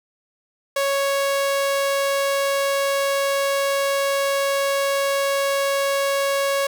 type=tone; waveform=sawtooth; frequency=554.4 Hz; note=C#5; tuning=in tune; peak=-15 dBFS; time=0.76-6.67 s; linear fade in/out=5 ms; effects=none